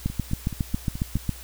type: two click trains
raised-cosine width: 5 ms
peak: -20 / -11 dBFS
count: 6 / 10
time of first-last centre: 0.1-1.168 / 0.06-1.293 s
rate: 4.68 / 7.3 Hz
effects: added 60 Hz sine -42 dBFS peak until 1.43 s + white hiss -44 dBFS RMS until 1.43 s